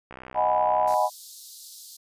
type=click train; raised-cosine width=0.5 ms; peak=-25 dBFS; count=54; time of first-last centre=0.11-0.939 s; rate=63.9 Hz
type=chord; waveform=sine; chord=G# minor seventh; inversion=second; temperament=equal; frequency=622.3 / 740 / 830.6 / 987.8 Hz; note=D#5 / F#5 / G#5 / B5; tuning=0 / 0 / 0 / 0 cents; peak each=-25 dBFS; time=0.34-1.1 s; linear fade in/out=50 ms
type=high-pass noise; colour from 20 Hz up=pink; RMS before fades=-44 dBFS; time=0.87-1.97 s; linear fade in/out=10 ms; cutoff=3900 Hz; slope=48 dB/octave
effects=resampled to 32000 Hz